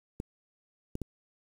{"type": "clicks", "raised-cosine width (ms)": 3, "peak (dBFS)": -22, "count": 3, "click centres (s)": [0.201, 0.954, 1.017], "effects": ["8-bit"]}